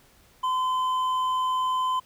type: tone with hard clipping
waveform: triangle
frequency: 1023 Hz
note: C6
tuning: 39 cents flat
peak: -24 dBFS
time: 0.43-2 s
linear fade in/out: 10 ms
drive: 8 dB
effects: pink hiss -58 dBFS RMS until 2.05 s